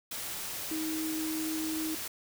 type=tone in noise; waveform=sine; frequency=315.8 Hz; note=D#4; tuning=26 cents sharp; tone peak=-32 dBFS; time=0.71-1.95 s; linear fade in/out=5 ms; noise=white; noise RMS=-38 dBFS; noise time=0.11-2.08 s; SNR=+3 dB; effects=none